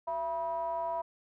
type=ring-modulated tone; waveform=triangle; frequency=150.4 Hz; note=D3; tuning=42 cents sharp; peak=-26 dBFS; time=0.07-1.02 s; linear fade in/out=10 ms; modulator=822 Hz; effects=none